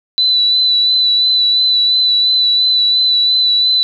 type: tone with vibrato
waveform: sine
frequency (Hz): 3983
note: B7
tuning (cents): +14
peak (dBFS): -9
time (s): 0.18-3.83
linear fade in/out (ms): 0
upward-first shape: sine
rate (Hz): 2.9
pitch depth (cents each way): 23
effects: 8-bit